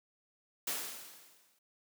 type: noise with exponential decay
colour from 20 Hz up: white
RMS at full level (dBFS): -34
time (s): 0.67-1.59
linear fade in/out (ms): 5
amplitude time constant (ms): 200
effects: high-pass 200 Hz 12 dB/octave